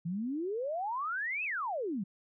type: exponential two-way sweep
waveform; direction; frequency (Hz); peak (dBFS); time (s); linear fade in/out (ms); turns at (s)
sine; up then down; 160.4 to 2666 to 177.5; -32; 0.05-2.04; 10; 1.44
effects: none